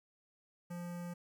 square tone with notch filter, 174.5 Hz, F3, 1 cent flat, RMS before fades -43 dBFS, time 0.7-1.14 s, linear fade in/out 10 ms, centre 3700 Hz, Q 0.89, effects 12-bit

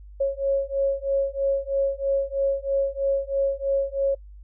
sine beating tone pair, 548 / 551.1 Hz, C#5 / C#5, -20 / -10 cents, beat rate 3.1 Hz, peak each -24 dBFS, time 0.2-4.15 s, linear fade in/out 10 ms, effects noise-tail reverb RT60 0.1 s tail -26 dB re dry + added 50 Hz sine -41 dBFS peak until 4.43 s

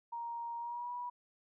sine tone with pitch glide, 937 to 974 Hz, A#5 to B5, +9 to -24 cents, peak -38 dBFS, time 0.12-1.1 s, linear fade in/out 10 ms, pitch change +67 cents, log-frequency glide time 0.58-0.92 s, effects none

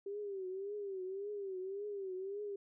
sine tone with vibrato, 392 Hz, G4, in tune, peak -39 dBFS, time 0.06-2.56 s, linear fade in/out 5 ms, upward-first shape triangle, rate 1.8 Hz, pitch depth 120 cents each way, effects none

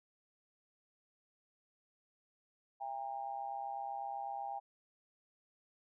sine tone with amplitude modulation, 802 Hz, G5, 39 cents sharp, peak -35 dBFS, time 2.8-4.6 s, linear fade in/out 20 ms, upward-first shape sine, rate 128 Hz, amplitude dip 80%, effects none

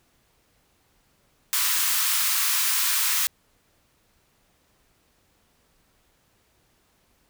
white high-pass noise, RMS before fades -23 dBFS, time 1.53-3.27 s, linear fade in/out 0 ms, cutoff 970 Hz, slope 48 dB/octave, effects pink hiss -65 dBFS RMS until 7.29 s

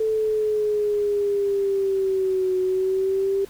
sine linear two-way sweep, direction down then up, 440 to 370 to 394.7 Hz, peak -19 dBFS, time 0-3.45 s, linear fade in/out 5 ms, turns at 2.58 s, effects pink hiss -48 dBFS RMS until 3.49 s

